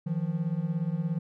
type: beating tone pair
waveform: triangle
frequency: 157.4 / 174.4 Hz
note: D#3 / F3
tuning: +20 / -2 cents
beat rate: 17 Hz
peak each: -28 dBFS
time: 0.06-1.19 s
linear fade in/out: 10 ms
effects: none